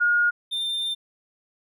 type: tone pair in turn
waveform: sine / triangle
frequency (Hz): 1431 / 3596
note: F6 / A7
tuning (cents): +42 / +37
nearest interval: octave + major third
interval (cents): 1595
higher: second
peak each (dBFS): -17 / -23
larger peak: first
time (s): 0-0.31 / 0.51-0.95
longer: second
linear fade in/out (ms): 20
effects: none